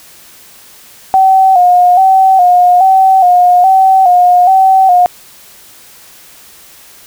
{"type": "tone with vibrato", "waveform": "sine", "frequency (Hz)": 740, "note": "F#5", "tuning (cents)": 0, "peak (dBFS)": -3, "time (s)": [1.14, 5.06], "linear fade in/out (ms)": 0, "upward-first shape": "square", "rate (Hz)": 1.2, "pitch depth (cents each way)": 57, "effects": ["white hiss -38 dBFS RMS until 7.06 s"]}